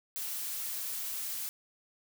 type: noise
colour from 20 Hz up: blue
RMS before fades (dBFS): -37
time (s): 0.16-1.49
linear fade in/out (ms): 0
effects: none